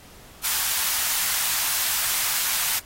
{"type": "high-pass noise", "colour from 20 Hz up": "white", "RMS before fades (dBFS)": -24, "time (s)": [0.43, 2.8], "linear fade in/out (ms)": 20, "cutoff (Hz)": 800, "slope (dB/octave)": 24, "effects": ["pink hiss -48 dBFS RMS until 2.85 s", "AAC 48 kbps"]}